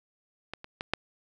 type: clicks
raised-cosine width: 0.3 ms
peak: -20 / -26 / -17 / -9 dBFS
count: 4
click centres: 0.536 / 0.644 / 0.809 / 0.936 s
effects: none